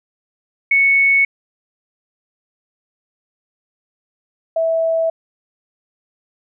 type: tone pair in turn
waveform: sine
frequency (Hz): 2213 / 654.1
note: C#7 / E5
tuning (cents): -3 / -14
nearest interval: octave + major sixth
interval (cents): 2111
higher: first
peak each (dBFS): -10 / -14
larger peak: first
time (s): 0.71-1.25 / 4.56-5.1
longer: neither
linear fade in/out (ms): 5
effects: none